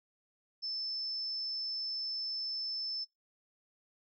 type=tone; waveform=sine; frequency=5274 Hz; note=E8; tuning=in tune; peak=-35 dBFS; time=0.62-3.05 s; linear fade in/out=20 ms; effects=noise-tail reverb RT60 0.2 s tail -22 dB re dry